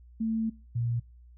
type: tone pair in turn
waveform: sine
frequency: 223.2 / 118.24 Hz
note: A3 / A#2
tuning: +25 / +25 cents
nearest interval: major seventh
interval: 1100 cents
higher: first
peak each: -26 / -26 dBFS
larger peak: neither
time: 0.2-0.5 / 0.75-1 s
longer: first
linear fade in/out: 10 ms
effects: noise-tail reverb RT60 0.4 s tail -25 dB re dry + added 60 Hz sine -50 dBFS peak until 1.37 s